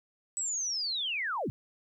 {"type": "linear sweep", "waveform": "sine", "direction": "down", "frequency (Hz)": [7990, 76.7], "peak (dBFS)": -30, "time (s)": [0.37, 1.5], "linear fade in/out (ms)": 0, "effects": ["12-bit"]}